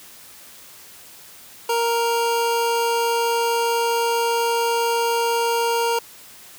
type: tone pair together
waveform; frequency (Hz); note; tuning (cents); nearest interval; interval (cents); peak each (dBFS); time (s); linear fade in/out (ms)
square; 466.1 / 932.3; A#4 / A#5; 0 / 0; octave; 1200; -22; 1.69-5.99; 5
effects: white hiss -44 dBFS RMS until 6.58 s + high-pass 60 Hz 12 dB/octave